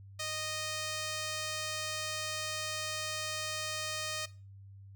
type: tone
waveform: 5% pulse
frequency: 620 Hz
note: D#5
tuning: 6 cents flat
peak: -24 dBFS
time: 0.19-4.26 s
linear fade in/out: 10 ms
effects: noise-tail reverb RT60 0.3 s tail -17 dB re dry + added 98 Hz sine -49 dBFS peak until 4.95 s